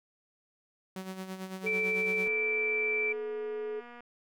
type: tone with tremolo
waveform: sawtooth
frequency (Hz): 188.4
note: F#3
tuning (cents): +32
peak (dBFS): -32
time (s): 0.96-2.28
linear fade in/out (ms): 2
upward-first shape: sine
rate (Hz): 9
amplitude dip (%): 60
type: tone with pitch glide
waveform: sine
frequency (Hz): 435.8 to 427.3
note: A4 to G#4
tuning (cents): -17 to +49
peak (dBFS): -33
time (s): 1.63-3.81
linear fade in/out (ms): 20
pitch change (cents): -34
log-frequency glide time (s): 2.23-3.28
type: tone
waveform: sine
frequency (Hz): 2333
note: D7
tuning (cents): -12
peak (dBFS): -28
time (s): 1.66-3.13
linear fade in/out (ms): 10
type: click train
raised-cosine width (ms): 0.5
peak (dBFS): -35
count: 420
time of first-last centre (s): 2.26-4.006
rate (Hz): 240
effects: none